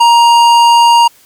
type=tone with tanh clipping; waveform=sine; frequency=939 Hz; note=A#5; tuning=12 cents sharp; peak=-5 dBFS; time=0-1.08 s; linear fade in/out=10 ms; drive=16 dB; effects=white hiss -45 dBFS RMS until 1.25 s + MP3 96 kbps